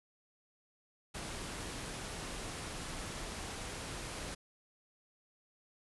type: low-pass noise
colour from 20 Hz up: pink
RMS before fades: -43 dBFS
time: 1.14-4.35 s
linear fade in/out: 10 ms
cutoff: 11000 Hz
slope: 96 dB/octave
effects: none